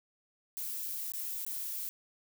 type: noise with dropouts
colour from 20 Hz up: violet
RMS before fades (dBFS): -38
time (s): 0.57-1.89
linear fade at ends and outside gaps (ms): 0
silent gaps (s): 1.12-1.136 / 1.45-1.465
effects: none